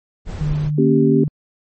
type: noise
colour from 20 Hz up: brown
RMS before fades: -26 dBFS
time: 0.25-0.71 s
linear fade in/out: 50 ms
type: tone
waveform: sine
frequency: 150 Hz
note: D3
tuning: 37 cents sharp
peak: -17 dBFS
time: 0.41-1.28 s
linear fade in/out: 0 ms
type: chord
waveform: sine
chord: G diminished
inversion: first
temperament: equal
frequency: 233.1 / 277.2 / 392 Hz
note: Bb3 / Db4 / G4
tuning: 0 / 0 / 0 cents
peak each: -16 dBFS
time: 0.78-1.24 s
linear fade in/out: 5 ms
effects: MP3 32 kbps